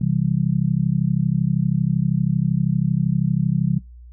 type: chord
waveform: sine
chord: C major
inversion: none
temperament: just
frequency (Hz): 130.81 / 163.52 / 196.22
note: C3 / E3 / G3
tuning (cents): 0 / -14 / +2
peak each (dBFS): -21 / -20 / -24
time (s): 0.01-3.79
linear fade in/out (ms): 5
effects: noise-tail reverb RT60 0.2 s tail -22 dB re dry + added 60 Hz sine -39 dBFS peak until 4.12 s